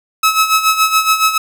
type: tone with tremolo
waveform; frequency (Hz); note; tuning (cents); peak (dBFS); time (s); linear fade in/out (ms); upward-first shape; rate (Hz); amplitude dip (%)
sawtooth; 1291; E6; -37; -4; 0.23-1.38; 5; sine; 7.1; 70
effects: none